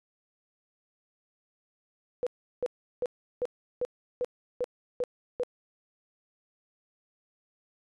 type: tone bursts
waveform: sine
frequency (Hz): 493.9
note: B4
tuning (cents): 0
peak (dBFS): -26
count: 9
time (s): 2.23-5.434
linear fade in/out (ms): 0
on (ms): 36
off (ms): 360
effects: resampled to 24000 Hz